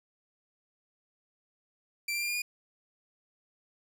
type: tone with pitch steps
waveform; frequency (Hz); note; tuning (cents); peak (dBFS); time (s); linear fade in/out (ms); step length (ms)
sawtooth; 2349 / 2371 / 2393 / 2415 / 2437; D7 / D7 / D7 / D7 / D#7; 0 / +16 / +32 / +48 / -37; -27; 2.08-2.42; 5; 68
effects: none